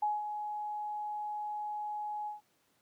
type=tone with ADSR envelope; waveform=sine; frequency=840 Hz; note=G#5; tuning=19 cents sharp; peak=-27 dBFS; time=0.02-2.41 s; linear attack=8 ms; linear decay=190 ms; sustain=-8 dB; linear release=140 ms; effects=pink hiss -72 dBFS RMS until 2.81 s + high-pass 150 Hz 12 dB/octave